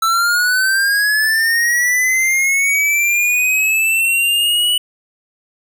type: linear sweep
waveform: square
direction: up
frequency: 1318.5 to 2960 Hz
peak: -13 dBFS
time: 0.02-4.78 s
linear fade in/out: 5 ms
effects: none